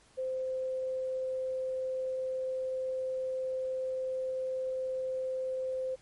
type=tone; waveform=sine; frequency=519 Hz; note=C5; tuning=14 cents flat; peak=-31 dBFS; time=0.17-5.96 s; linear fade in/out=20 ms; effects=pink hiss -62 dBFS RMS until 6.01 s + MP3 48 kbps